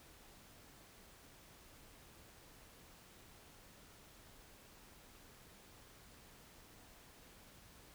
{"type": "silence", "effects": ["pink hiss -61 dBFS RMS until 7.94 s"]}